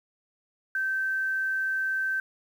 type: tone with quantisation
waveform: sine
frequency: 1551 Hz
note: G6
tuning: 19 cents flat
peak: -25 dBFS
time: 0.75-2.2 s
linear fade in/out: 2 ms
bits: 9
effects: none